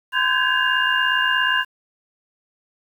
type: tone cluster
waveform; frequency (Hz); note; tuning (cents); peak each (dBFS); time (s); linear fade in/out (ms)
sine; 1025 / 1542 / 1630 / 1687 / 2809; C6 / G6 / G#6 / G#6 / F7; -36 / -29 / -33 / +27 / +9; -23; 0.12-1.65; 50
effects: 8-bit